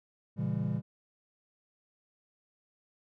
triangle chord, A# diminished seventh, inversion none, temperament just, 116.54 / 139.85 / 167.82 / 201.4 Hz, A#2 / C#3 / E3 / G3, 0 / +16 / +31 / +47 cents, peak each -33 dBFS, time 0.36-0.82 s, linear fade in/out 50 ms, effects none

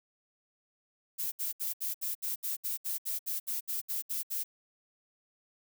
violet noise bursts, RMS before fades -34 dBFS, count 16, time 1.18-4.44 s, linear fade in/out 20 ms, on 140 ms, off 68 ms, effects none

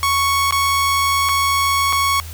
sawtooth tone with dropouts, 1108.7 Hz, C#6, in tune, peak -11 dBFS, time 0.03-2.2 s, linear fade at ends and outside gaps 0 ms, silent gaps 0.509-0.524 / 1.288-1.292 / 1.926-1.93 s, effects added 81 Hz sine -30 dBFS peak until 2.33 s + white hiss -38 dBFS RMS until 2.33 s

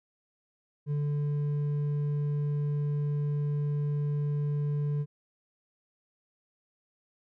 sine tone with hard clipping, 146.1 Hz, D3, 9 cents flat, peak -28 dBFS, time 0.86-5.06 s, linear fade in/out 50 ms, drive 4 dB, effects none

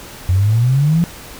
sine exponential sweep, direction up, 89 to 174.1 Hz, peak -10 dBFS, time 0.29-1.04 s, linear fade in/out 0 ms, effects pink hiss -35 dBFS RMS until 1.39 s

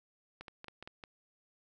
clicks, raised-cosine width 0.3 ms, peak -30 dBFS, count 7, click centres 0.41 / 0.482 / 0.644 / 0.683 / 0.826 / 0.875 / 1.038 s, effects none

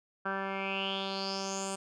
10% pulse tone with low-pass filter sweep, 194.1 Hz, G3, 17 cents flat, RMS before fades -35 dBFS, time 0.25-1.76 s, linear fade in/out 10 ms, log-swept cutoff 1500 to 8400 Hz, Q 7.4, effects none

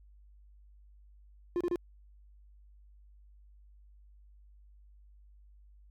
triangle tone bursts, 351 Hz, F4, 9 cents sharp, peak -26 dBFS, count 3, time 1.56-1.758 s, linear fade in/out 0 ms, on 46 ms, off 30 ms, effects added 50 Hz sine -55 dBFS peak until 5.9 s

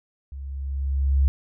sine tone with level ramp, 68.4 Hz, C#2, 23 cents flat, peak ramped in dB -33 to -14 dBFS, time 0.32-1.28 s, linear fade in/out 0 ms, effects none

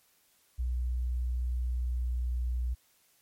sine tone with pitch glide, 61.4 to 60.98 Hz, B1 to B1, -9 to -21 cents, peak -28 dBFS, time 0.58-2.75 s, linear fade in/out 20 ms, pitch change -12 cents, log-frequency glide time 1.45-2.51 s, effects white hiss -67 dBFS RMS until 3.21 s + MP3 64 kbps

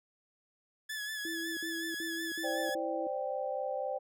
sawtooth tone with vibrato, 1712 Hz, A6, 48 cents flat, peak -33 dBFS, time 0.89-2.75 s, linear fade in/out 10 ms, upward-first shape sine, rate 5.4 Hz, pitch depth 44 cents each way
sine tone bursts, 329.6 Hz, E4, in tune, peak -38 dBFS, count 5, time 1.25-3.07 s, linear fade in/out 2 ms, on 320 ms, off 55 ms
sine chord, C suspended second, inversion none, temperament equal, 523.3 / 587.3 / 784 Hz, C5 / D5 / G5, 0 / 0 / 0 cents, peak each -36 / -37 / -38 dBFS, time 2.43-3.99 s, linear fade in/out 20 ms
effects none

